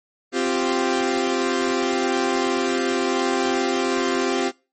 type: chord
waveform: sawtooth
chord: C suspended fourth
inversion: none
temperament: equal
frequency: 261.6 / 349.2 / 392 Hz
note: C4 / F4 / G4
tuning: 0 / 0 / 0 cents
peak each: -20 dBFS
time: 0.32-4.52 s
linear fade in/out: 50 ms
effects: noise-tail reverb RT60 0.3 s tail -22 dB re dry + MP3 32 kbps